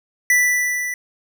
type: tone with level ramp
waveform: square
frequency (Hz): 1975.5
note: B6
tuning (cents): 0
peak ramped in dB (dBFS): -12 to -24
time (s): 0.3-0.94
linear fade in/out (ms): 2
effects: none